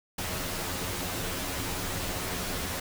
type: noise with comb filter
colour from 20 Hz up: pink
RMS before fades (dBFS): -33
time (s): 0.18-2.8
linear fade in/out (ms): 5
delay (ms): 11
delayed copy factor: +0.75
effects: none